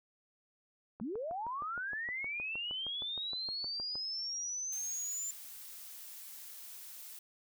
click train, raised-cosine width 1 ms, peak -34 dBFS, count 20, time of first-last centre 1-3.955 s, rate 6.43 Hz
sine linear sweep, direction up, 193.2 to 7200 Hz, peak -36 dBFS, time 1.01-5.31 s, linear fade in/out 5 ms
blue noise, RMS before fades -49 dBFS, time 4.72-7.19 s, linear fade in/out 5 ms
effects none

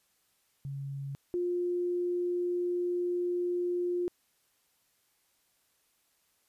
sine tone pair in turn, 138.59 / 353.5 Hz, C#3 / F4, 0 / +21 cents, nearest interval octave + major third, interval 1621 cents, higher second, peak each -35 / -28 dBFS, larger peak second, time 0.65-1.15 / 1.34-4.08 s, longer second, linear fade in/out 0 ms, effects white hiss -72 dBFS RMS until 6.48 s + resampled to 32000 Hz

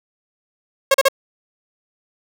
sawtooth tone bursts, 543 Hz, C#5, 36 cents flat, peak -6 dBFS, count 3, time 0.91-1.085 s, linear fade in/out 5 ms, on 33 ms, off 38 ms, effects none

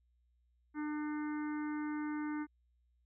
harmonic tone, 300 Hz, D4, 37 cents sharp, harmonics 1 / 3 / 4 / 5 / 6 / 7, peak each -36 / -48 / -51 / -50 / -55 / -54 dBFS, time 0.74-2.47 s, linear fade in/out 50 ms, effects added 60 Hz sine -70 dBFS peak until 3.05 s

